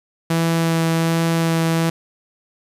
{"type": "tone with vibrato", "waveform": "sawtooth", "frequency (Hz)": 164.81, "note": "E3", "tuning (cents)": 0, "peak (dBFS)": -12, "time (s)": [0.3, 1.9], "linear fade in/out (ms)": 5, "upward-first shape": "sine", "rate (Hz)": 1.3, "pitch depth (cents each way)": 9, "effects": ["resampled to 32000 Hz", "8-bit"]}